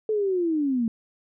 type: linear sweep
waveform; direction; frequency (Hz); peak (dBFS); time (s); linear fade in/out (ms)
sine; down; 440 to 220; -21; 0.09-0.88; 2
effects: none